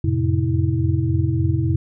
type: tone cluster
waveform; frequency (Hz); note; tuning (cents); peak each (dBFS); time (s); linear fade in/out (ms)
sine; 90 / 93.5 / 113.3 / 133.2 / 324.1; F#2 / F#2 / A#2 / C3 / E4; -47 / +19 / -49 / +31 / -29; -21 / -30 / -22 / -21 / -25; 0.04-1.76; 5
effects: none